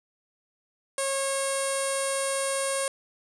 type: tone with low-pass filter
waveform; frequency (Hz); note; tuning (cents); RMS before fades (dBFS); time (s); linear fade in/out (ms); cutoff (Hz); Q
sawtooth; 545; C#5; -29; -28; 0.98-2.88; 2; 9200; 8.2
effects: none